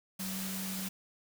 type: tone in noise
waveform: sine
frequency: 190 Hz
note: F#3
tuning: 46 cents sharp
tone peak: -38 dBFS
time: 0.19-0.89 s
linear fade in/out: 10 ms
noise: white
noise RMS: -40 dBFS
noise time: 0.19-0.89 s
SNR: -1 dB
effects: none